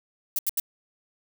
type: noise bursts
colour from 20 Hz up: violet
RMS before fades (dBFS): -25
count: 3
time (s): 0.36-0.6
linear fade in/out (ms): 2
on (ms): 28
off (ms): 78
effects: none